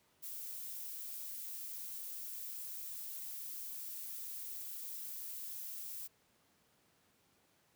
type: noise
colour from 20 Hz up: violet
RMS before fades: -45 dBFS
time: 0.22-6.08 s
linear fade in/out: 20 ms
effects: pink hiss -72 dBFS RMS until 7.75 s + high-pass 100 Hz 12 dB/octave